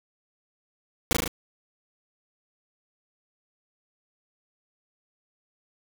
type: noise with echo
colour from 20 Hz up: pink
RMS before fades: -21 dBFS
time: 1.11-1.13 s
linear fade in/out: 0 ms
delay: 37 ms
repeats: 4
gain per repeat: -2 dB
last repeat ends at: 1.278 s
effects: none